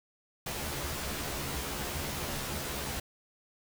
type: noise with comb filter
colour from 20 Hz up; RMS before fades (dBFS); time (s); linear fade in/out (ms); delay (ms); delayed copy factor
pink; -36; 0.46-3; 5; 14; +0.95
effects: none